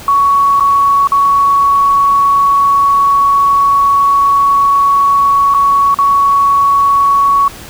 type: tone with dropouts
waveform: sine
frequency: 1118 Hz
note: C#6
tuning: 14 cents sharp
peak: -6 dBFS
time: 0.08-7.48 s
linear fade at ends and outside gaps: 2 ms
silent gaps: 0.598-0.606 / 1.073-1.119 / 5.541-5.546 / 5.944-5.987 s
effects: pink hiss -31 dBFS RMS until 7.69 s